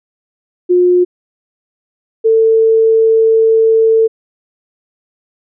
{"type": "tone pair in turn", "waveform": "sine", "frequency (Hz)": [358, 446.9], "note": ["F4", "A4"], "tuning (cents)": [43, 27], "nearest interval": "major third", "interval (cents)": 384, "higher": "second", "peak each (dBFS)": -6, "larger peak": "neither", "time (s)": [[0.69, 1.05], [2.24, 4.08]], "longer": "second", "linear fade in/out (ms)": 20, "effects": []}